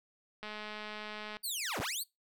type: click train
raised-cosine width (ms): 0.3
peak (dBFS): -27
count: 200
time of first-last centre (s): 0.43-1.369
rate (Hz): 212
type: linear two-way sweep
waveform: 15% pulse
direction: down then up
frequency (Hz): 4718 to 49.63 to 4718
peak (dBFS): -28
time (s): 1.43-2.04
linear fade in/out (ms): 20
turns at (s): 1.8
effects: noise-tail reverb RT60 0.2 s tail -24 dB re dry